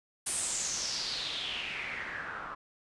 white noise with low-pass filter sweep, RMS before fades -36 dBFS, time 0.26-2.55 s, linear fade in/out 10 ms, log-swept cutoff 9700 to 1200 Hz, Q 5.1, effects resampled to 24000 Hz

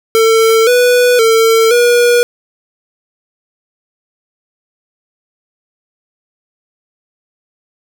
square tone with pitch steps, 448.6 / 492.2 / 450.3 / 481.3 Hz, A4 / B4 / A4 / B4, +34 / -6 / +40 / -45 cents, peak -7 dBFS, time 0.15-2.23 s, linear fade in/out 0 ms, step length 520 ms, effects none

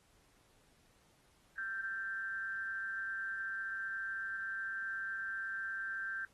sine tone with amplitude modulation, 1568 Hz, G6, in tune, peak -34 dBFS, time 1.58-6.25 s, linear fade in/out 2 ms, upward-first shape sine, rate 204 Hz, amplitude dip 65%, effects pink hiss -70 dBFS RMS until 6.33 s + AAC 32 kbps

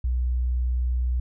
sine tone, 61.74 Hz, B1, in tune, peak -21 dBFS, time 0.04-1.2 s, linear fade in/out 5 ms, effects none

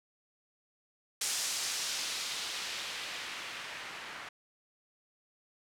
blue noise with low-pass filter sweep, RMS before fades -38 dBFS, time 1.21-4.29 s, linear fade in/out 5 ms, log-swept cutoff 7300 to 1700 Hz, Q 0.96, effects none

